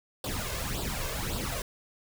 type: noise with flanger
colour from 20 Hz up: pink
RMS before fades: -33 dBFS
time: 0.24-1.62 s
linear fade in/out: 2 ms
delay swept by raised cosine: 0.23 to 1.93 ms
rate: 1.8 Hz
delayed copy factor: +0.7
effects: none